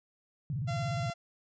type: tone with vibrato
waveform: sine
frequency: 129.8 Hz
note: C3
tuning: 13 cents flat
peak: -31 dBFS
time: 0.5-1.1 s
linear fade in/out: 0 ms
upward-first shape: square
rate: 17 Hz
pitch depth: 250 cents each way
type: tone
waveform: sawtooth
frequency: 685 Hz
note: F5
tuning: 34 cents flat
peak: -32 dBFS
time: 0.67-1.14 s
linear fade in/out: 20 ms
effects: resampled to 16000 Hz